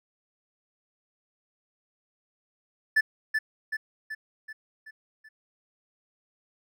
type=tone with echo; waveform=triangle; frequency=1748 Hz; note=A6; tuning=12 cents flat; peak=-16 dBFS; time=2.96-3.01 s; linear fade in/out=10 ms; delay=380 ms; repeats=6; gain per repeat=-5 dB; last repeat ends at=5.29 s; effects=none